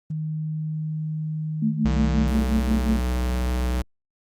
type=tone; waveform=sine; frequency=155.56 Hz; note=D#3; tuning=in tune; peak=-25 dBFS; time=0.1-2.3 s; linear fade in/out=5 ms
type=tone with tremolo; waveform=sine; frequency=220 Hz; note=A3; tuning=in tune; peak=-18 dBFS; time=1.62-3.02 s; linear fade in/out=5 ms; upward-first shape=sine; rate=5.6 Hz; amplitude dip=90%
type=tone with pitch glide; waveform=square; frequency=64 to 62.11 Hz; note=C2 to B1; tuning=-38 to +10 cents; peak=-22 dBFS; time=1.85-3.82 s; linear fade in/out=5 ms; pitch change=-52 cents; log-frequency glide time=2.15-2.94 s
effects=Opus 24 kbps